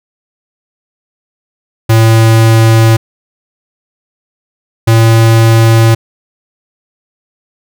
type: tone pair in turn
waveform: square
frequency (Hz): 112.6 / 113.45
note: A2 / A#2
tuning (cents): +40 / -47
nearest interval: unison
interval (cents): 13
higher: second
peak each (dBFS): -4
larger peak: neither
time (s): 1.89-2.97 / 4.87-5.95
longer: neither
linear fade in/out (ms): 10
effects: none